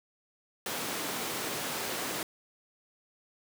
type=high-pass noise; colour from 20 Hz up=pink; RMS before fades=-35 dBFS; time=0.66-2.23 s; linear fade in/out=2 ms; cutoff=250 Hz; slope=12 dB/octave; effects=none